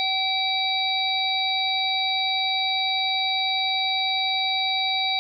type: harmonic tone with a mistuned harmonic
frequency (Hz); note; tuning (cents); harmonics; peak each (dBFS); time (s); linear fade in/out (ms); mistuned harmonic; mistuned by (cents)
770; G5; -31; 1 / 3 / 5 / 6; -27 / -28 / -24 / -31; 0-5.19; 0; 1; -19
effects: none